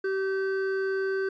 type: tone pair together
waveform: triangle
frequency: 385.7 / 1541.4 Hz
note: G4 / G6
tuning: -28 / -30 cents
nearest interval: 2 octaves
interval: 2398 cents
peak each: -24 / -32 dBFS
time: 0.04-1.29 s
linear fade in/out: 5 ms
effects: resampled to 16000 Hz